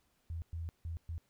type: tone bursts at uneven times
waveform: sine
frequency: 82.9 Hz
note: E2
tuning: 10 cents sharp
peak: -37 dBFS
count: 4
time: 0.3-0.42 / 0.53-0.69 / 0.85-0.97 / 1.09-1.18 s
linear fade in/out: 0 ms
effects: pink hiss -75 dBFS RMS until 1.29 s